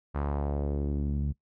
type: tone with low-pass filter sweep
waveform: sawtooth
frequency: 71.7 Hz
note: D2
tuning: 41 cents flat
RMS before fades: -30 dBFS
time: 0.14-1.33 s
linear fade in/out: 20 ms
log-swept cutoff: 1300 to 160 Hz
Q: 1.7
effects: noise-tail reverb RT60 0.1 s tail -20 dB re dry